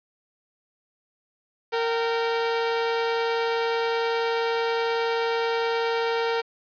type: tone pair together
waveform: sawtooth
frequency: 461.2 / 771.8 Hz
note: A#4 / G5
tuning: -19 / -27 cents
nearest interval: major sixth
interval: 892 cents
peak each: -19 / -29 dBFS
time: 1.72-6.42 s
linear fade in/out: 20 ms
effects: resampled to 11025 Hz + 8-bit